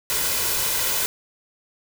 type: noise with comb filter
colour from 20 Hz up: white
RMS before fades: -23 dBFS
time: 0.1-1.06 s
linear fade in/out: 0 ms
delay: 2 ms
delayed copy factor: +0.55
effects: none